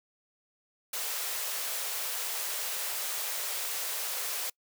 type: high-pass noise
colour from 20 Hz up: white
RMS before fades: -34 dBFS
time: 0.93-4.5 s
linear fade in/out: 5 ms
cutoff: 420 Hz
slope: 48 dB/octave
effects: noise-tail reverb RT60 0.1 s tail -26 dB re dry